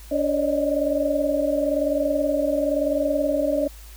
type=tone cluster; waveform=sine; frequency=286.5 / 557 / 595 / 616 Hz; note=D4 / C#5 / D5 / D#5; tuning=-43 / +8 / +22 / -17 cents; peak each=-25 dBFS; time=0.11-3.68 s; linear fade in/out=10 ms; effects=added 53 Hz sine -40 dBFS peak until 3.96 s + white hiss -48 dBFS RMS until 3.96 s